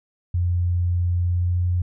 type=tone with pitch glide; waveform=sine; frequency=88 to 88.97 Hz; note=F2 to F2; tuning=+14 to +33 cents; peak=-18 dBFS; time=0.34-1.82 s; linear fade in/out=5 ms; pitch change=+19 cents; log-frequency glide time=1.22-1.65 s; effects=none